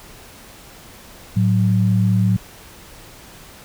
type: tone pair together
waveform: sine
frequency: 110 / 185 Hz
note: A2 / F#3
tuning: 0 / 0 cents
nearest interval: major sixth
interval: 900 cents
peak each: -15 / -17 dBFS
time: 1.36-2.37 s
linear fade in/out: 10 ms
effects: pink hiss -42 dBFS RMS until 3.64 s